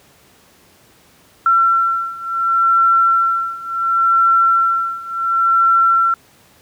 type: beating tone pair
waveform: sine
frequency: 1353 / 1353.7 Hz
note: E6 / E6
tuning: +45 / +46 cents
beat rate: 0.7 Hz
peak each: -16 / -14 dBFS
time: 1.46-6.14 s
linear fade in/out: 2 ms
effects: pink hiss -50 dBFS RMS until 6.61 s + high-pass 80 Hz 12 dB/octave